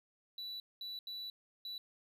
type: tone bursts at uneven times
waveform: triangle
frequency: 3951 Hz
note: B7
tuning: in tune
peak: -40 dBFS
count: 4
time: 0.38-0.6 / 0.81-0.99 / 1.07-1.3 / 1.65-1.78 s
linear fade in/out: 2 ms
effects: none